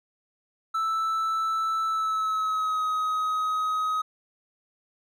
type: tone with pitch glide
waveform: triangle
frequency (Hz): 1318.5 to 1263.3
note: E6 to D#6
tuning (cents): 0 to +26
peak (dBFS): -22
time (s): 0.74-4.02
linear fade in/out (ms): 10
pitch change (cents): -74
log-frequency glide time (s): 1.86-2.83
effects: none